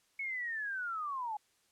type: linear sweep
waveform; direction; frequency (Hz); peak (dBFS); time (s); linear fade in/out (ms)
sine; down; 2217 to 820; -35; 0.19-1.37; 5
effects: white hiss -72 dBFS RMS until 1.71 s + low-pass 10000 Hz 12 dB/octave